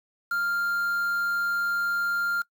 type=tone with quantisation; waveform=triangle; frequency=1397 Hz; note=F6; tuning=in tune; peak=-22 dBFS; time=0.31-2.42 s; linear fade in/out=5 ms; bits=7; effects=noise-tail reverb RT60 0.1 s tail -21 dB re dry